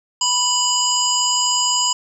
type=harmonic tone with a mistuned harmonic; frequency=987.8 Hz; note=B5; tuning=in tune; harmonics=1 / 3 / 5 / 7 / 8; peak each=-22 / -22 / -22 / -22 / -22 dBFS; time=0.21-1.93 s; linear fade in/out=5 ms; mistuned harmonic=8; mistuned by=-80 cents; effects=8-bit